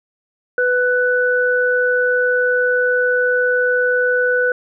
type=tone pair together; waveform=sine; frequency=496.8 / 1488.7 Hz; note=B4 / F#6; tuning=+10 / +10 cents; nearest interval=octave + perfect fifth; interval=1900 cents; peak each=-16 dBFS; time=0.58-4.52 s; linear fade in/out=2 ms; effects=none